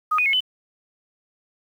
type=tone with pitch steps; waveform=sine; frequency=1246 / 2480 / 2180 / 3018 Hz; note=D#6 / D#7 / C#7 / F#7; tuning=+2 / -6 / -29 / +34 cents; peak=-17 dBFS; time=0.11-0.406 s; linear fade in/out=10 ms; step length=74 ms; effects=8-bit